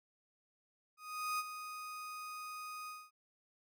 35% pulse tone with ADSR envelope, 1244.5 Hz, D#6, in tune, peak -32 dBFS, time 0.97-3.11 s, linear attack 420 ms, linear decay 36 ms, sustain -10 dB, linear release 230 ms, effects none

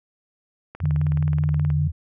click train, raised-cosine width 0.5 ms, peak -23 dBFS, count 19, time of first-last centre 0.75-1.702 s, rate 18.9 Hz
sine tone with vibrato, 85.2 Hz, F2, 42 cents flat, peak -23 dBFS, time 0.8-1.92 s, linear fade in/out 20 ms, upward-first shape square, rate 5.1 Hz, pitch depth 69 cents each way
sine tone with pitch glide, 150 to 148.11 Hz, D3 to D3, +37 to +15 cents, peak -19 dBFS, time 0.83-1.88 s, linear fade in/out 10 ms, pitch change -22 cents, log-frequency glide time 1.55-1.72 s
effects none

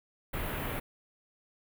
pink band-stop noise, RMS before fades -35 dBFS, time 0.33-0.8 s, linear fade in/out 10 ms, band 2900 to 12000 Hz, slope 24 dB/octave, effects none

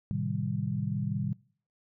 sine chord, A half-diminished seventh, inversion none, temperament equal, 110 / 130.81 / 155.56 / 196 Hz, A2 / C3 / Eb3 / G3, 0 / 0 / 0 / 0 cents, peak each -34 dBFS, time 0.11-1.33 s, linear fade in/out 0 ms, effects noise-tail reverb RT60 0.5 s tail -24 dB re dry

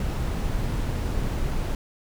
brown noise, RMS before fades -26 dBFS, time 0-1.75 s, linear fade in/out 2 ms, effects none

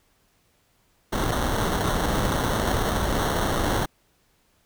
pink noise with sample-and-hold, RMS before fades -24 dBFS, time 1.12-3.86 s, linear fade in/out 10 ms, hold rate 2450 Hz, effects pink hiss -65 dBFS RMS until 4.65 s

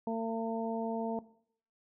harmonic tone, 226.4 Hz, A3, 50 cents sharp, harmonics 1 / 2 / 3 / 4, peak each -34 / -37 / -39 / -40 dBFS, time 0.07-1.19 s, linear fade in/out 2 ms, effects noise-tail reverb RT60 0.6 s tail -18 dB re dry

